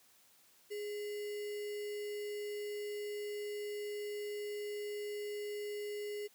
sine tone with sample-and-hold, 415.3 Hz, G#4, in tune, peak -38 dBFS, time 0.7-6.28 s, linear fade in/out 20 ms, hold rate 2450 Hz, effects white hiss -66 dBFS RMS until 6.34 s + high-pass 100 Hz 12 dB/octave

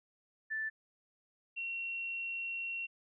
sine tone pair in turn, 1760 / 2732 Hz, A6 / F7, 0 / -39 cents, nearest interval minor sixth, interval 761 cents, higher second, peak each -34 / -36 dBFS, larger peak first, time 0.5-0.7 / 1.56-2.87 s, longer second, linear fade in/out 20 ms, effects none

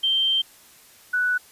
sine tone pair in turn, 3140 / 1481.9 Hz, G7 / F#6, +2 / +2 cents, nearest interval octave + minor second, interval 1300 cents, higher first, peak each -18 / -19 dBFS, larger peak first, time 0.03-0.42 / 1.13-1.38 s, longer first, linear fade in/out 10 ms, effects white hiss -51 dBFS RMS until 1.51 s + resampled to 32000 Hz

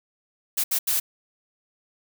blue noise bursts at uneven times, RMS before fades -23 dBFS, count 3, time 0.57-0.64 / 0.71-0.79 / 0.87-1 s, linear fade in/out 10 ms, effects none

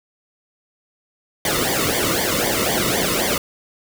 pink noise with flanger, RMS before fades -20 dBFS, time 1.45-3.38 s, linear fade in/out 2 ms, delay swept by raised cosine 0.74 to 1.27 ms, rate 3.9 Hz, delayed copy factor -1, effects none

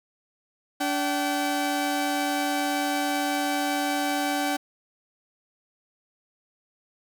sawtooth tone pair together, 288.7 / 768.1 Hz, D4 / G5, -30 / -35 cents, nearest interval octave + perfect fourth, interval 1695 cents, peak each -23 dBFS, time 0.8-4.57 s, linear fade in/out 10 ms, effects none

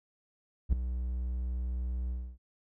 triangle tone with ADSR envelope, 61.74 Hz, B1, in tune, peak -17 dBFS, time 0.69-2.38 s, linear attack 37 ms, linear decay 4 ms, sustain -12 dB, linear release 280 ms, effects none

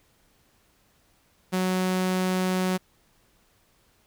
sawtooth tone, 185 Hz, F#3, in tune, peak -19 dBFS, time 1.52-2.78 s, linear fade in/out 20 ms, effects pink hiss -64 dBFS RMS until 4.06 s

